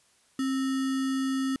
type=tone with sample-and-hold; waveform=sine; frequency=266.5 Hz; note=C4; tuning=32 cents sharp; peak=-25 dBFS; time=0.39-1.56 s; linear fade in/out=2 ms; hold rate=1575 Hz; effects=white hiss -64 dBFS RMS until 1.6 s + resampled to 24000 Hz